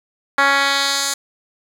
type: tone with band-pass filter sweep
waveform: 10% pulse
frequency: 278 Hz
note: C#4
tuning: 5 cents sharp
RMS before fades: -17 dBFS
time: 0.38-1.14 s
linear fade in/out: 5 ms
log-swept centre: 1600 to 7400 Hz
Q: 1.2
effects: 7-bit